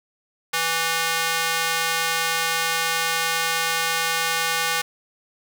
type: tone with high-pass filter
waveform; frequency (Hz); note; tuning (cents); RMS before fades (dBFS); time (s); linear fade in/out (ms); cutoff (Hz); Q
square; 164.81; E3; 0; -23; 0.53-4.82; 10; 1300; 0.8
effects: none